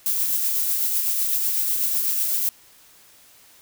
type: noise with tremolo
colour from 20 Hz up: violet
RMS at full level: -21 dBFS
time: 0.06-2.49 s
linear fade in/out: 0 ms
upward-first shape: triangle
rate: 8 Hz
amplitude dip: 35%
effects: white hiss -52 dBFS RMS until 3.61 s